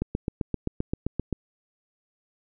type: click train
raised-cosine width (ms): 3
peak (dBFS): -13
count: 11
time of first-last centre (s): 0.02-1.327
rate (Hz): 7.65
effects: none